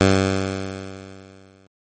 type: tone with exponential decay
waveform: 10% pulse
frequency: 96.1 Hz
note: G2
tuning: 34 cents flat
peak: -3 dBFS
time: 0.01-1.67 s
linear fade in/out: 0 ms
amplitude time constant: 360 ms
effects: MP3 32 kbps